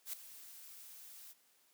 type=noise with ADSR envelope; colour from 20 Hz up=blue; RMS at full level=-40 dBFS; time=0.05-1.34 s; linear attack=82 ms; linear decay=4 ms; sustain=-14 dB; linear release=30 ms; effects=white hiss -71 dBFS RMS until 1.73 s + high-pass 200 Hz 12 dB/octave